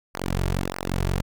sawtooth tone with flanger, 45.7 Hz, F#1, 21 cents flat, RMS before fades -26 dBFS, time 0.14-1.22 s, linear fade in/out 10 ms, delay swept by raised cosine 0.27 to 3.97 ms, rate 1.6 Hz, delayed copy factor -1, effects none

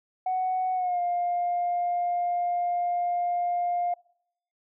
sine tone with pitch glide, 743 to 704.5 Hz, F#5 to F5, +7 to +15 cents, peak -23 dBFS, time 0.26-3.94 s, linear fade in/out 5 ms, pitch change -92 cents, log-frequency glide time 0.74-1 s, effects noise-tail reverb RT60 0.7 s tail -25 dB re dry + tanh soft clip ceiling -20 dBFS

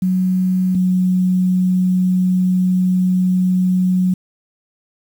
sine tone pair in turn, 185 / 183.72 Hz, F#3 / F#3, 0 / -12 cents, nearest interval unison, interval 12 cents, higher first, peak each -13 / -12 dBFS, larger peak second, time 0.02-0.75 / 0.75-4.14 s, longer second, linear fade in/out 5 ms, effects 7-bit

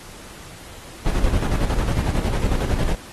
brown noise with tremolo, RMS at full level -18 dBFS, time 1.06-2.95 s, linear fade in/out 2 ms, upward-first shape square, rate 11 Hz, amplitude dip 50%, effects pink hiss -41 dBFS RMS until 3.12 s + AAC 32 kbps

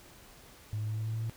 sine tone with pitch steps, 106.2 / 107.31 / 108.43 / 109.56 / 110.71 / 111.87 / 113.04 Hz, G#2 / A2 / A2 / A2 / A2 / A2 / A2, +39 / -43 / -25 / -7 / +11 / +29 / +47 cents, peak -30 dBFS, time 0.73-1.297 s, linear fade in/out 0 ms, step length 81 ms, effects tanh soft clip ceiling -28 dBFS + pink hiss -55 dBFS RMS until 1.36 s

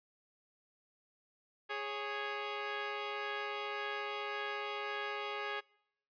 10% pulse tone pair together, 414.3 / 553 Hz, G#4 / C#5, -4 / -4 cents, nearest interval perfect fourth, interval 500 cents, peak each -30 / -35 dBFS, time 1.69-5.61 s, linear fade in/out 20 ms, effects noise-tail reverb RT60 0.8 s tail -25 dB re dry + resampled to 11025 Hz

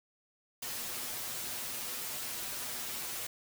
white noise with comb filter, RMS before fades -39 dBFS, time 0.62-3.27 s, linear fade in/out 5 ms, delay 8.2 ms, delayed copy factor +0.8, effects none

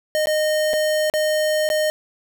square tone with dropouts, 615 Hz, D#5, 20 cents flat, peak -18 dBFS, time 0.15-1.9 s, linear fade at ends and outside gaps 0 ms, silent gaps 0.258-0.271 / 0.733-0.737 / 1.099-1.138 / 1.69-1.701 s, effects none

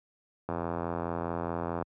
click train, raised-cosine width 1 ms, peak -18 dBFS, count 114, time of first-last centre 0.49-1.824 s, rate 84.7 Hz, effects high-pass 80 Hz 12 dB/octave

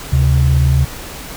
sine tone pair together, 74.14 / 132.1 Hz, D2 / C3, +17 / +17 cents, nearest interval minor seventh, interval 1000 cents, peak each -11 dBFS, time 0.12-0.85 s, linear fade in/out 10 ms, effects tanh soft clip ceiling -1 dBFS + pink hiss -30 dBFS RMS until 1.36 s

